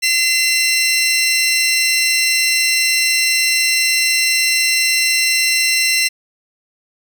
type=tone pair together; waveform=20% pulse; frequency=2046 / 2720 Hz; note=C7 / F7; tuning=-39 / -46 cents; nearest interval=perfect fourth; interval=493 cents; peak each=-11 dBFS; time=0.02-6.09 s; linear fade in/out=20 ms; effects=none